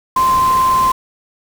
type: tone in noise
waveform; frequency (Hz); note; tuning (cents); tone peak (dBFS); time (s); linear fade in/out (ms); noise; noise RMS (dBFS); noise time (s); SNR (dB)
sine; 1041; C6; -9; -10; 0.16-0.92; 5; pink; -26; 0.16-0.92; +13
effects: none